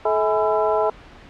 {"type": "tone cluster", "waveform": "sine", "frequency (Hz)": [431.6, 645, 834, 1002, 1341], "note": ["A4", "E5", "G#5", "B5", "E6"], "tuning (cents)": [-33, -38, 7, 25, 29], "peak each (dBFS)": [-21, -21, -24, -25, -29], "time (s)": [0.05, 0.9], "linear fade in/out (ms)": 5, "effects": ["pink hiss -44 dBFS RMS until 1.29 s", "low-pass 3000 Hz 12 dB/octave"]}